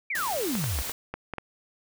sine exponential sweep, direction down, 2416 to 55 Hz, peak -27 dBFS, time 0.1-0.82 s, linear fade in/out 5 ms
white noise, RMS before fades -34 dBFS, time 0.15-0.92 s, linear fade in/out 2 ms
clicks, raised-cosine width 0.5 ms, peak -18 dBFS, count 7, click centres 0.553 / 0.641 / 0.788 / 0.896 / 1.14 / 1.337 / 1.383 s
effects none

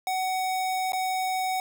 square tone with dropouts, 749 Hz, F#5, 21 cents sharp, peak -26 dBFS, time 0.07-1.6 s, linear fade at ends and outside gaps 1 ms, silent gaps 0.921-0.932 s, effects none

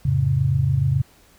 sine chord, F augmented, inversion none, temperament just, 87.31 / 109.13 / 136.42 Hz, F2 / A2 / C#3, 0 / -14 / -27 cents, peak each -24 / -23 / -18 dBFS, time 0.05-1.02 s, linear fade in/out 5 ms, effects pink hiss -54 dBFS RMS until 1.38 s

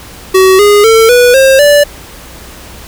square tone with pitch steps, 377.5 / 411.7 / 448.9 / 489.6 / 533.9 / 582.2 Hz, F#4 / G#4 / A4 / B4 / C5 / D5, +35 / -15 / +35 / -15 / +35 / -15 cents, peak -3 dBFS, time 0.34-1.84 s, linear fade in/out 10 ms, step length 250 ms, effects added 60 Hz sine -34 dBFS peak until 2.87 s + pink hiss -31 dBFS RMS until 2.87 s

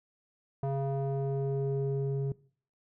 square tone with low-pass filter sweep, 137.3 Hz, C#3, 16 cents flat, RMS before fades -31 dBFS, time 0.63-2.32 s, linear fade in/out 2 ms, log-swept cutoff 750 to 320 Hz, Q 2.3, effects noise-tail reverb RT60 0.5 s tail -21 dB re dry

